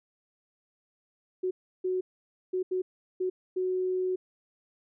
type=tone bursts at uneven times; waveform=sine; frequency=369.6 Hz; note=F#4; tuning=2 cents flat; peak=-26 dBFS; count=6; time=1.43-1.51 / 1.84-2.01 / 2.53-2.63 / 2.71-2.82 / 3.2-3.3 / 3.56-4.16 s; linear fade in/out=10 ms; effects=none